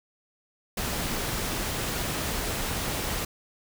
pink noise, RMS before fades -30 dBFS, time 0.77-3.25 s, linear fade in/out 5 ms, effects none

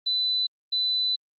sine tone pair in turn, 3999 / 3999 Hz, B7 / B7, +21 / +21 cents, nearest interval unison, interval 0 cents, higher neither, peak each -22 dBFS, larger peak neither, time 0.06-0.47 / 0.72-1.16 s, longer second, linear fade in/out 10 ms, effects Opus 32 kbps

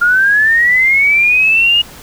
sine linear sweep, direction up, 1396.9 to 2876 Hz, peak -7 dBFS, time 0.01-1.82 s, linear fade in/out 10 ms, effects pink hiss -35 dBFS RMS until 2.02 s

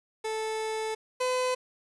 30% pulse tone pair in turn, 438.5 / 506.7 Hz, A4 / B4, -6 / +44 cents, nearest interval minor third, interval 250 cents, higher second, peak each -27 / -23 dBFS, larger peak second, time 0.24-0.95 / 1.2-1.55 s, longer first, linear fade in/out 10 ms, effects resampled to 24000 Hz + 9-bit

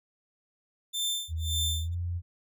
sawtooth tone with tremolo, 3561 Hz, A7, 20 cents sharp, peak -24 dBFS, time 0.93-1.95 s, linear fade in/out 20 ms, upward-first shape sine, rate 1.8 Hz, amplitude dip 100%
sine tone with pitch glide, 80.9 to 87.21 Hz, E2 to F2, -32 to -2 cents, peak -29 dBFS, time 1.28-2.22 s, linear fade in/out 50 ms, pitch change +130 cents, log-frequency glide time 1.81-1.94 s
effects none

